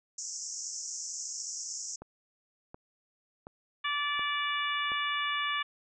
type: band-pass noise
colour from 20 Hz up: pink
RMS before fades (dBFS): -39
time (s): 0.18-1.96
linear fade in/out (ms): 5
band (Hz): 5400 to 7500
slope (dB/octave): 96
type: click train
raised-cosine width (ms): 1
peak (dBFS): -30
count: 5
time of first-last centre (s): 2.02-4.919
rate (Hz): 1.38
type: harmonic tone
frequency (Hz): 581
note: D5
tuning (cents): -19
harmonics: 2 / 3 / 4 / 5 / 6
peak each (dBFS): -33 / -35 / -36 / -37 / -38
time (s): 3.84-5.63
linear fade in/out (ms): 10
effects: none